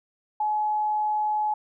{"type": "tone", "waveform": "sine", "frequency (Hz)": 849, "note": "G#5", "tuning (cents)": 38, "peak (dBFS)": -22, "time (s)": [0.4, 1.54], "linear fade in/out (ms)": 5, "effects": []}